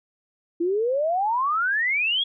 sine exponential sweep, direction up, 329.6 to 3389 Hz, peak -20 dBFS, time 0.6-2.24 s, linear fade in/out 10 ms, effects none

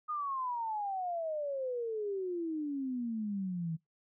sine exponential sweep, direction down, 1244.5 to 158.2 Hz, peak -33 dBFS, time 0.08-3.77 s, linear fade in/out 20 ms, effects noise-tail reverb RT60 0.2 s tail -25 dB re dry

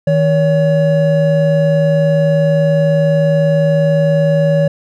triangle tone pair together, 158.6 / 565.2 Hz, D#3 / C#5, +33 / +34 cents, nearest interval octave + minor seventh, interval 2201 cents, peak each -10 dBFS, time 0.07-4.68 s, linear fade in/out 5 ms, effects none

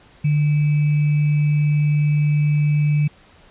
sine tone with sample-and-hold, 148.4 Hz, D3, 18 cents sharp, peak -14 dBFS, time 0.24-3.08 s, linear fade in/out 10 ms, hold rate 2450 Hz, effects pink hiss -50 dBFS RMS until 3.5 s + resampled to 8000 Hz

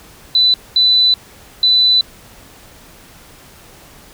sine tone bursts at uneven times, 3992 Hz, B7, 18 cents sharp, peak -8 dBFS, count 3, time 0.35-0.54 / 0.76-1.14 / 1.63-2.01 s, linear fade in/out 2 ms, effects pink hiss -42 dBFS RMS until 4.13 s

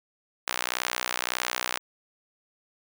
sawtooth tone with high-pass filter, 61.74 Hz, B1, in tune, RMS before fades -31 dBFS, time 0.47-1.79 s, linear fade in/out 5 ms, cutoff 1200 Hz, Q 0.68, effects none

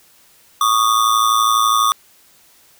square ring-modulated tone, 1174.7 Hz, D6, in tune, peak -10 dBFS, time 0.61-1.92 s, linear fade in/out 0 ms, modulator 56 Hz, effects white hiss -51 dBFS RMS until 2.79 s

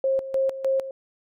sine tone with tremolo, 535 Hz, C5, 38 cents sharp, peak -19 dBFS, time 0.04-0.91 s, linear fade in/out 2 ms, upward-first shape square, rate 3.3 Hz, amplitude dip 75%, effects none

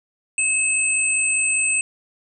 sine tone pair together, 2600 / 8155 Hz, E7 / C9, -24 / -45 cents, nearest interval octave + minor sixth, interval 1979 cents, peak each -20 dBFS, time 0.38-1.81 s, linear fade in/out 2 ms, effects none

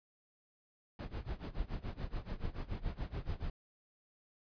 brown noise with tremolo, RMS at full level -37 dBFS, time 0.99-3.5 s, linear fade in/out 2 ms, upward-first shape sine, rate 7 Hz, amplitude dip 90%, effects resampled to 11025 Hz

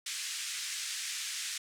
white band-pass noise, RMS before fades -38 dBFS, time 0.06-1.58 s, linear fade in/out 5 ms, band 1700 to 8400 Hz, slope 24 dB/octave, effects none

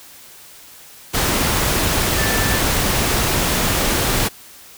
sine tone in noise, 1760 Hz, A6, in tune, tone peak -24 dBFS, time 2.17-2.59 s, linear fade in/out 20 ms, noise pink, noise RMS -18 dBFS, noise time 1.13-4.29 s, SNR -9 dB, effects white hiss -42 dBFS RMS until 4.77 s

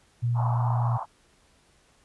sine tone, 119.2 Hz, A#2, 39 cents sharp, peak -22 dBFS, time 0.22-0.98 s, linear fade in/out 20 ms
pink band-pass noise, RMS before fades -33 dBFS, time 0.34-1.06 s, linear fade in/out 50 ms, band 730 to 1100 Hz, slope 48 dB/octave
effects pink hiss -62 dBFS RMS until 2.04 s + resampled to 24000 Hz

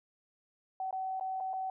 sine tone with dropouts, 758 Hz, F#5, 42 cents sharp, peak -33 dBFS, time 0.8-1.7 s, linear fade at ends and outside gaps 2 ms, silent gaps 0.909-0.927 / 1.198-1.209 / 1.402-1.406 / 1.533-1.536 s, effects none

